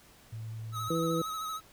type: tone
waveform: sine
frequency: 111.2 Hz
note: A2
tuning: 19 cents sharp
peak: -37 dBFS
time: 0.32-0.89 s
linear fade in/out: 10 ms
type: tone with vibrato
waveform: square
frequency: 1279 Hz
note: D#6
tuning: 47 cents sharp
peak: -35 dBFS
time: 0.72-1.61 s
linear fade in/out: 50 ms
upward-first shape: sine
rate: 13 Hz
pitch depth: 35 cents each way
type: harmonic tone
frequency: 164.81 Hz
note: E3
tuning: in tune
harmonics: 1 / 2 / 3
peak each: -32 / -32 / -32 dBFS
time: 0.9-1.22 s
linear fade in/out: 5 ms
effects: pink hiss -58 dBFS RMS until 1.72 s